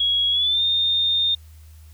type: tone with pitch glide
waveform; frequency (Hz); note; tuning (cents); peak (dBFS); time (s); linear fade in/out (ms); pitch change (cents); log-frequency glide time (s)
sine; 3322 to 3644; G#7 to A#7; 0 to -40; -17; 0-1.35; 5; +160; 0.31-0.63
effects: added 78 Hz sine -42 dBFS peak until 1.93 s + white hiss -57 dBFS RMS until 1.93 s